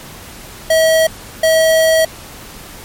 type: tone bursts at uneven times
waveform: square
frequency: 643 Hz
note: E5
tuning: 43 cents flat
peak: -9 dBFS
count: 2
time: 0.7-1.07 / 1.43-2.05 s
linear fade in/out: 5 ms
effects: pink hiss -34 dBFS RMS until 2.84 s + MP3 64 kbps